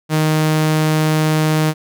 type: tone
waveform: sawtooth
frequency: 155.6 Hz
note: D#3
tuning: in tune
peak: -9 dBFS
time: 0.09-1.74 s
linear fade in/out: 50 ms
effects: none